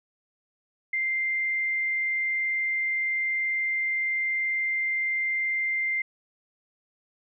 sine tone, 2093 Hz, C7, in tune, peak -24 dBFS, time 0.93-6.02 s, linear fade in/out 5 ms, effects none

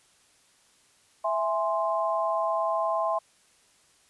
sine chord, E augmented, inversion none, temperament equal, 659.3 / 830.6 / 1046.5 Hz, E5 / G#5 / B#5, 0 / 0 / 0 cents, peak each -27 / -31 / -28 dBFS, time 1.24-3.19 s, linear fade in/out 10 ms, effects white hiss -62 dBFS RMS until 4.09 s + resampled to 24000 Hz

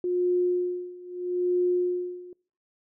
sine tone with tremolo, 358 Hz, F4, 43 cents sharp, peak -20 dBFS, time 0.04-2.33 s, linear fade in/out 2 ms, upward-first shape sine, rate 0.78 Hz, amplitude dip 90%, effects noise-tail reverb RT60 0.5 s tail -26 dB re dry

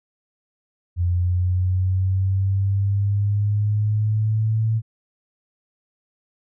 sine linear sweep, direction up, 87.31 to 112 Hz, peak -17 dBFS, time 0.96-4.82 s, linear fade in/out 50 ms, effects none

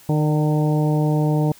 harmonic tone with a mistuned harmonic, 152.3 Hz, D#3, 37 cents flat, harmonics 1 / 2 / 3 / 4 / 5 / 6, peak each -17 / -23 / -27 / -29 / -31 / -33 dBFS, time 0.09-1.52 s, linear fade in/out 2 ms, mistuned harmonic 4, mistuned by -31 cents, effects white hiss -48 dBFS RMS until 1.59 s

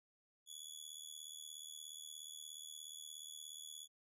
20% pulse tone with amplitude modulation, 3402 Hz, G#7, 41 cents sharp, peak -40 dBFS, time 0.46-3.88 s, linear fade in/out 50 ms, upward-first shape sine, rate 76.9 Hz, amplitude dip 85%, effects none

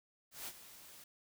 white noise with ADSR envelope, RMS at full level -43 dBFS, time 0.31-1.04 s, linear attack 160 ms, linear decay 49 ms, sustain -13 dB, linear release 4 ms, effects none

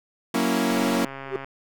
sawtooth chord, F# dominant seventh, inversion none, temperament equal, 185 / 233.1 / 277.2 / 329.6 Hz, F#3 / A#3 / C#4 / E4, 0 / 0 / 0 / 0 cents, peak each -25 / -20 / -22 / -24 dBFS, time 0.34-1.05 s, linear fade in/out 5 ms
click train, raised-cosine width 0.5 ms, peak -21 dBFS, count 101, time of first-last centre 0.71-1.445 s, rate 136 Hz
triangle tone with exponential growth, 392 Hz, G4, in tune, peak -18 dBFS, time 1.24-1.36 s, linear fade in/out 1 ms, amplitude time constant 26 ms
effects none

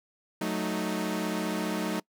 sawtooth chord, D# diminished, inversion first, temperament equal, 185 / 220 / 311.1 Hz, F#3 / A3 / D#4, 0 / 0 / 0 cents, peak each -29 dBFS, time 0.41-2 s, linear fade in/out 5 ms, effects noise-tail reverb RT60 0.1 s tail -24 dB re dry

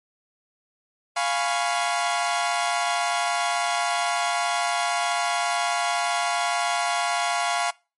sawtooth chord, C# dominant seventh, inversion first, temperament equal, 698.5 / 830.6 / 987.8 / 1108.7 Hz, E#5 / G#5 / B5 / C#6, 0 / 0 / 0 / 0 cents, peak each -21 / -25 / -27 / -26 dBFS, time 1.16-7.71 s, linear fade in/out 10 ms, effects noise-tail reverb RT60 0.3 s tail -23 dB re dry + MP3 48 kbps

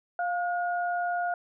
sine tone pair together, 702.7 / 1440 Hz, F5 / F#6, +10 / -47 cents, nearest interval octave, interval 1243 cents, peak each -27 / -33 dBFS, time 0.19-1.34 s, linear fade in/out 2 ms, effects none

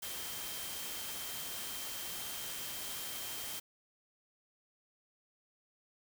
sine tone in noise, 3156 Hz, G7, 11 cents sharp, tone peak -49 dBFS, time 0.02-3.6 s, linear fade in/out 10 ms, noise white, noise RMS -42 dBFS, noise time 0.02-3.6 s, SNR -10 dB, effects none

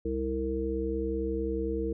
harmonic tone with a mistuned harmonic, 65.41 Hz, C2, in tune, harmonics 1 / 3 / 5 / 7, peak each -34 / -38 / -33 / -32 dBFS, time 0.05-1.93 s, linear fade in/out 5 ms, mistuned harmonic 1, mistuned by +34 cents, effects none

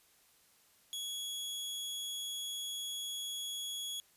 sawtooth tone, 3349 Hz, G#7, 14 cents sharp, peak -35 dBFS, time 0.93-4 s, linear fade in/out 0 ms, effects white hiss -67 dBFS RMS until 4.16 s + resampled to 32000 Hz

